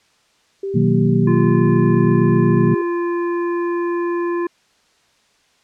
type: tone with pitch glide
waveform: sine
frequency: 392 to 394.7 Hz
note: G4 to G4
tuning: 0 to +12 cents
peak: -21 dBFS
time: 0.63-2.82 s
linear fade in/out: 5 ms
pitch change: +12 cents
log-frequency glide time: 2.23-2.56 s
type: chord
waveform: sine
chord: B major seventh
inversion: none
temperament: equal with one note detuned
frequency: 123.47 / 156.65 / 185 / 233.1 Hz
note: B2 / D#3 / F#3 / A#3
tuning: 0 / +12 / 0 / 0 cents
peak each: -18 dBFS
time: 0.74-2.75 s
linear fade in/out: 10 ms
type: harmonic tone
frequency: 345.7 Hz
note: F4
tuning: 18 cents flat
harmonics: 1 / 3 / 5 / 7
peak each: -18 / -27 / -33 / -43 dBFS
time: 1.27-4.47 s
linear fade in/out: 5 ms
effects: white hiss -58 dBFS RMS until 5.63 s + low-pass 6000 Hz 12 dB/octave